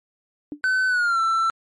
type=tone with exponential decay; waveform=sine; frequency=293.7 Hz; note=D4; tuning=in tune; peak=-24 dBFS; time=0.52-0.61 s; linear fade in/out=1 ms; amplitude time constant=19 ms
type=tone with pitch glide; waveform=triangle; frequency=1518 to 1336.9 Hz; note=F#6 to E6; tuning=+44 to +24 cents; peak=-16 dBFS; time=0.64-1.5 s; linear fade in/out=0 ms; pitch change=-220 cents; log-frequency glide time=0.88-1.2 s
effects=MP3 48 kbps